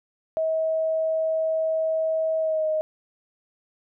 sine tone with pitch glide, 640 to 623.9 Hz, D#5 to D#5, +49 to +5 cents, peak -21 dBFS, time 0.37-2.81 s, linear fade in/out 0 ms, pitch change -44 cents, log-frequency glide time 2.39-2.67 s, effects none

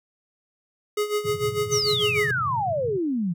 square tone with tremolo, 418.2 Hz, G#4, 12 cents sharp, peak -21 dBFS, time 0.97-2.31 s, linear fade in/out 5 ms, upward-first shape sine, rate 6.7 Hz, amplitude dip 75%
pink band-pass noise, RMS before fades -34 dBFS, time 1.24-2.99 s, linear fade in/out 10 ms, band 100 to 160 Hz, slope 48 dB/octave
sine exponential sweep, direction down, 6380 to 162.4 Hz, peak -22 dBFS, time 1.71-3.34 s, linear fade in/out 20 ms
effects none

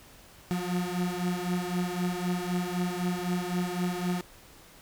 35% pulse beating tone pair, 177 / 180.9 Hz, F3 / F#3, +23 / -39 cents, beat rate 3.9 Hz, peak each -29 / -30 dBFS, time 0.51-4.21 s, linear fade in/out 0 ms, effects pink hiss -53 dBFS RMS until 4.81 s

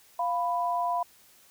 sine tone pair together, 698.5 / 991 Hz, F5 / B5, 0 / +6 cents, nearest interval tritone, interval 606 cents, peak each -28 dBFS, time 0.19-1.03 s, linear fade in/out 5 ms, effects white hiss -58 dBFS RMS until 1.5 s

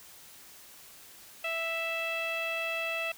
sawtooth tone with low-pass filter, 659.3 Hz, E5, in tune, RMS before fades -33 dBFS, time 1.44-3.12 s, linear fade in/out 5 ms, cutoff 2800 Hz, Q 9.1, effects white hiss -52 dBFS RMS until 3.17 s

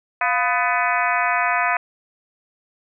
harmonic tone with a mistuned harmonic, 250 Hz, B3, 21 cents sharp, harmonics 3 / 4 / 5 / 6 / 7 / 8 / 9 / 10, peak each -23 / -24 / -25 / -26 / -26 / -27 / -28 / -28 dBFS, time 0.21-1.77 s, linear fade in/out 2 ms, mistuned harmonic 3, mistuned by -110 cents, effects none

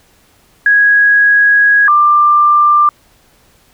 sine tone pair in turn, 1658 / 1187.4 Hz, G#6 / D6, -3 / +19 cents, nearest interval tritone, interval 578 cents, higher first, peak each -5 dBFS, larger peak neither, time 0.66-1.88 / 1.88-2.89 s, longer first, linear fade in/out 2 ms, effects pink hiss -50 dBFS RMS until 3.73 s

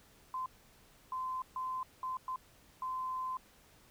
sine tone bursts at uneven times, 1031 Hz, C6, 26 cents flat, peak -35 dBFS, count 6, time 0.34-0.46 / 1.12-1.42 / 1.56-1.83 / 2.03-2.17 / 2.28-2.36 / 2.82-3.37 s, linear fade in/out 2 ms, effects pink hiss -63 dBFS RMS until 3.9 s

